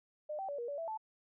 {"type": "tone with pitch steps", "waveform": "sine", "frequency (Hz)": [604, 774, 572, 475.6, 572, 661, 874], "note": ["D5", "G5", "D5", "A#4", "D5", "E5", "A5"], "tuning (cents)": [48, -22, -46, 35, -46, 5, -12], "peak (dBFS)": -37, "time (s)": [0.29, 0.976], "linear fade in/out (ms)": 10, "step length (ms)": 98, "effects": []}